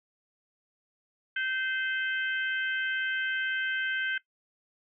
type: harmonic tone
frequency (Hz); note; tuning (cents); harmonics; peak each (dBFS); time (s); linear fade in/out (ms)
518; C5; -17; 3 / 4 / 5 / 6; -29 / -38 / -40 / -38; 1.36-4.18; 5
effects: noise-tail reverb RT60 0.1 s tail -18 dB re dry